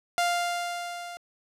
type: tone with level ramp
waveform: sawtooth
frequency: 698.5 Hz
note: F5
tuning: in tune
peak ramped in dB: -18 to -34 dBFS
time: 0.18-1.17 s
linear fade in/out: 0 ms
effects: low-pass 11000 Hz 12 dB/octave